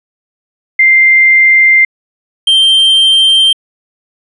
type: tone pair in turn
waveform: sine / triangle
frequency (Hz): 2093 / 3147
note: C7 / G7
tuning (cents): 0 / +6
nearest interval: perfect fifth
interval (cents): 706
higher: second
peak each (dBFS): -3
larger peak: neither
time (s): 0.79-1.85 / 2.47-3.53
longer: neither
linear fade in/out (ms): 5
effects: resampled to 24000 Hz